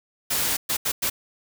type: noise bursts at uneven times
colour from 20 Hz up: white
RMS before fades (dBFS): -24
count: 4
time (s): 0.3-0.57 / 0.69-0.77 / 0.85-0.92 / 1.02-1.1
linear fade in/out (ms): 10
effects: none